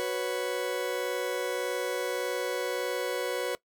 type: chord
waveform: 40% pulse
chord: F# suspended fourth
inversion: none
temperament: just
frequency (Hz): 370 / 493.3 / 555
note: F#4 / B4 / C#5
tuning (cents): 0 / -2 / +2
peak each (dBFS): -34 / -31 / -34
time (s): 0-3.55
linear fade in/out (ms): 0
effects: noise-tail reverb RT60 0.1 s tail -20 dB re dry